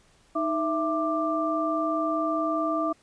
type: tone cluster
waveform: sine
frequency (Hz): 312.2 / 663 / 1182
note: D#4 / E5 / D6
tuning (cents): +6 / +10 / +11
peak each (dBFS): -28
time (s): 0.35-2.93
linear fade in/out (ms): 10
effects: pink hiss -61 dBFS RMS until 3.02 s + resampled to 22050 Hz